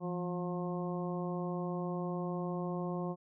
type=harmonic tone with a mistuned harmonic; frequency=178.6 Hz; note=F3; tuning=39 cents sharp; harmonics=1 / 2 / 3 / 4 / 5 / 6; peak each=-36 / -40 / -43 / -45 / -49 / -46 dBFS; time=0-3.16 s; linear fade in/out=50 ms; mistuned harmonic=1; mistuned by=-64 cents; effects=none